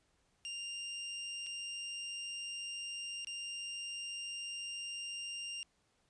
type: tone with dropouts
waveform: sawtooth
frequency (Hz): 2794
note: F7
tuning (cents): 0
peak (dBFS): -37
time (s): 0.45-5.63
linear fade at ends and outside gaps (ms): 0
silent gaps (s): 1.464-1.468 / 3.247-3.271
effects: pink hiss -75 dBFS RMS until 6.09 s + resampled to 22050 Hz